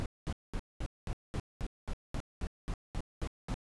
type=noise bursts; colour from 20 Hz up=brown; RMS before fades=-35 dBFS; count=14; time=0-3.542 s; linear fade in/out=0 ms; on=58 ms; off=210 ms; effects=resampled to 24000 Hz